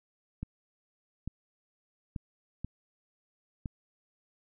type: clicks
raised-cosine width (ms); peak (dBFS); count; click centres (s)
5; -23; 5; 0.43 / 1.276 / 2.162 / 2.646 / 3.658
effects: none